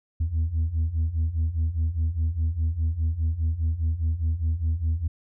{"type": "beating tone pair", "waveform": "sine", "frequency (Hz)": [77.78, 82.68], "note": ["D#2", "E2"], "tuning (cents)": [0, 6], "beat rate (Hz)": 4.9, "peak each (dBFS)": [-25, -22], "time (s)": [0.2, 5.08], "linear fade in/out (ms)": 10, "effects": ["tanh soft clip ceiling -19 dBFS"]}